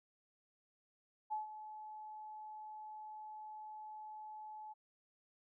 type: tone with ADSR envelope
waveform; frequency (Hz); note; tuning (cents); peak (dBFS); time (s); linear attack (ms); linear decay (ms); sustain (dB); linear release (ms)
sine; 858; A5; -44; -35; 1.3-4.74; 26; 140; -12; 22
effects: none